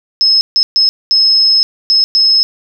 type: tone bursts at uneven times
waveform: sine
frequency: 5180 Hz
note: E8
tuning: 31 cents flat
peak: -6 dBFS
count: 6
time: 0.21-0.41 / 0.56-0.63 / 0.76-0.89 / 1.11-1.63 / 1.9-2.04 / 2.15-2.43 s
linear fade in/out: 0 ms
effects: none